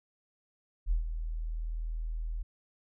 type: tone with ADSR envelope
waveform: sine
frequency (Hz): 40.33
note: E1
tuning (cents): -37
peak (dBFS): -23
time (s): 0.86-2.43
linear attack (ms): 51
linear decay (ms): 120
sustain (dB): -9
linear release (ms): 10
effects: none